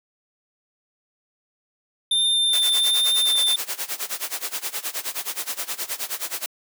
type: tone with vibrato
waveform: square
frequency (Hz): 3586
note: A7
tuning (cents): +32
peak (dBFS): -18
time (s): 2.11-3.56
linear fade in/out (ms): 5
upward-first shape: sine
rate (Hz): 1.3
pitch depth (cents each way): 10
type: noise with tremolo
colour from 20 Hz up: white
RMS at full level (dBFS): -26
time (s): 2.53-6.46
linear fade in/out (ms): 2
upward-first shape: sine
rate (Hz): 9.5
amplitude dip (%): 90
type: clicks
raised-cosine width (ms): 0.5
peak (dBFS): -23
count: 2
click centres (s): 3.355 / 4.958
effects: high-pass 400 Hz 12 dB/octave